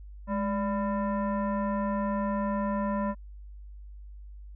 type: tone with frequency modulation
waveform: sine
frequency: 207.7 Hz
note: G#3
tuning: in tune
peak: -26 dBFS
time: 0.27-3.15 s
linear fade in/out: 50 ms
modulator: 792 Hz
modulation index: 1
effects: added 50 Hz sine -42 dBFS peak until 4.55 s